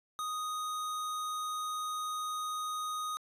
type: tone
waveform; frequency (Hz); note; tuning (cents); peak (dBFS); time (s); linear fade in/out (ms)
square; 1244.5; D#6; 0; -35; 0.19-3.17; 0
effects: resampled to 32000 Hz